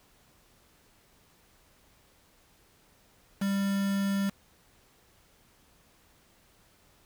triangle tone with quantisation, 197.5 Hz, G3, 13 cents sharp, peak -24 dBFS, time 3.41-4.3 s, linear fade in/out 10 ms, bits 6, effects pink hiss -63 dBFS RMS until 7.05 s

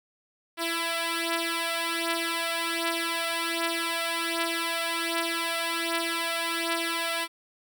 5% pulse beating tone pair, 333.3 / 334.6 Hz, E4 / E4, +19 / +26 cents, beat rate 1.3 Hz, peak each -17 / -20 dBFS, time 0.57-7.28 s, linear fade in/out 50 ms, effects none

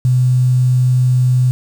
sine tone with quantisation, 126.3 Hz, B2, 39 cents sharp, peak -9 dBFS, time 0.05-1.51 s, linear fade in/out 0 ms, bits 6, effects none

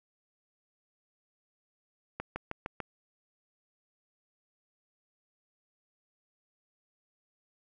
accelerating click train, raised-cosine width 0.5 ms, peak -20 dBFS, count 5, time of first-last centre 2.2-2.803 s, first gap 160 ms, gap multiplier 0.96, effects none

